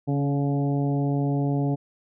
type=harmonic tone with a mistuned harmonic; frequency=141.8 Hz; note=C#3; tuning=40 cents sharp; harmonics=1 / 2 / 3 / 4 / 5 / 6; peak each=-23 / -26 / -33 / -37 / -35 / -42 dBFS; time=0.07-1.76 s; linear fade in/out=20 ms; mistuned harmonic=2; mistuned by=-17 cents; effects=none